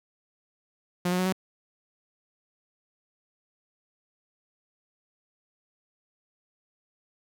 sawtooth tone with pitch steps, 178 / 181.22 / 184.49 / 187.82 Hz, F3 / F#3 / F#3 / F#3, +33 / -36 / -5 / +26 cents, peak -20 dBFS, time 1.05-1.326 s, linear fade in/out 5 ms, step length 69 ms, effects none

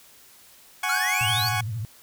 20% pulse chord, F# suspended second, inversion none, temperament equal, 740 / 830.6 / 1108.7 Hz, F#5 / G#5 / C#6, 0 / 0 / 0 cents, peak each -24 dBFS, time 0.83-1.61 s, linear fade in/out 5 ms
square exponential sweep, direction up, 1343 to 4679 Hz, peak -25 dBFS, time 0.89-1.49 s, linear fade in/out 5 ms
sine tone with vibrato, 111.3 Hz, A2, 20 cents sharp, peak -27 dBFS, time 1.21-1.85 s, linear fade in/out 0 ms, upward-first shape triangle, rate 13 Hz, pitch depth 200 cents each way
effects white hiss -52 dBFS RMS until 2.02 s

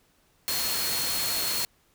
sine tone in noise, 4300 Hz, C8, 47 cents sharp, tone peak -31 dBFS, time 0.48-1.65 s, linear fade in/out 0 ms, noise white, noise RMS -29 dBFS, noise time 0.48-1.65 s, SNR -5 dB, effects pink hiss -65 dBFS RMS until 1.94 s

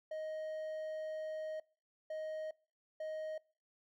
triangle tone bursts at uneven times, 625 Hz, D#5, 8 cents sharp, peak -37 dBFS, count 3, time 0.11-1.6 / 2.1-2.51 / 3-3.38 s, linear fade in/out 5 ms, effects noise-tail reverb RT60 0.4 s tail -25 dB re dry

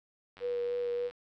click train, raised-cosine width 0.3 ms, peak -35 dBFS, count 71, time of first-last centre 0.37-1.11 s, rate 94.6 Hz
sine tone with vibrato, 483 Hz, B4, 39 cents flat, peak -30 dBFS, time 0.4-1.11 s, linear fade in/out 50 ms, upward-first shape sine, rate 3.4 Hz, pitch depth 13 cents each way
effects none

